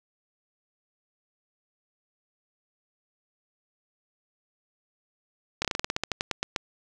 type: slowing click train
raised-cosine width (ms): 0.2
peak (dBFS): -9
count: 15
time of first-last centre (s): 5.62-6.562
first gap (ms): 27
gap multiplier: 1.13
effects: none